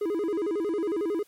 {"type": "tone with vibrato", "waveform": "triangle", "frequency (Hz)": 370, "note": "F#4", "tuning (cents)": 0, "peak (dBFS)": -23, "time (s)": [0.01, 1.23], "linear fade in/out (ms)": 5, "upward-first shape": "square", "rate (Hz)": 11, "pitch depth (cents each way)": 200, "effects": ["white hiss -61 dBFS RMS until 1.27 s", "MP3 64 kbps"]}